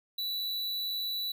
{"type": "tone", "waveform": "square", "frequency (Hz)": 3951, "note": "B7", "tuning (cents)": 0, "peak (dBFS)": -32, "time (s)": [0.18, 1.32], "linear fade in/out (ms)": 5, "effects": []}